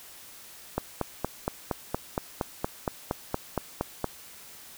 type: click train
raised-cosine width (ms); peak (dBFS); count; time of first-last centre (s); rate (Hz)
1; -12; 15; 0.78-4.043; 4.29
effects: white hiss -48 dBFS RMS until 4.77 s